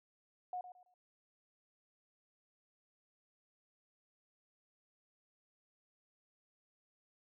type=tone with echo; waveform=sine; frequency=726 Hz; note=F#5; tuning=33 cents flat; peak=-38 dBFS; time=0.53-0.61 s; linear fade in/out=2 ms; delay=110 ms; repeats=3; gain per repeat=-11 dB; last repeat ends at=0.94 s; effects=none